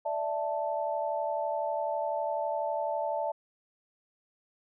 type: chord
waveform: sine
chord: D suspended second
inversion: none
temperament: equal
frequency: 587.3 / 659.3 / 880 Hz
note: D5 / E5 / A5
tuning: 0 / 0 / 0 cents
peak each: -33 dBFS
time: 0.05-3.32 s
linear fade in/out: 10 ms
effects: none